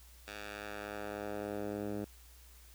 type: tone with band-pass filter sweep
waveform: 10% pulse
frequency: 103.4 Hz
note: G#2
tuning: 7 cents flat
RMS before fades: -41 dBFS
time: 0.27-2.05 s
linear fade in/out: 10 ms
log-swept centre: 2800 to 260 Hz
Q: 0.74
effects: added 60 Hz sine -56 dBFS peak until 2.74 s + white hiss -61 dBFS RMS until 2.74 s